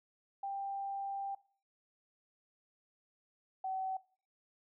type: tone pair in turn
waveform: sine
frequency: 790 / 759.8 Hz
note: G5 / F#5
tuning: +13 / +46 cents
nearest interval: minor second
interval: 67 cents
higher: first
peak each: -36 / -35 dBFS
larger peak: second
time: 0.43-1.35 / 3.64-3.97 s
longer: first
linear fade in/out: 5 ms
effects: noise-tail reverb RT60 0.4 s tail -19 dB re dry